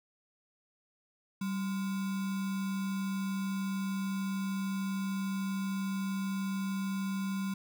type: tone with sample-and-hold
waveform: sine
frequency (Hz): 193.4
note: G3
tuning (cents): -23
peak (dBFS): -31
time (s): 1.41-7.54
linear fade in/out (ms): 5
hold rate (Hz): 1225
effects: none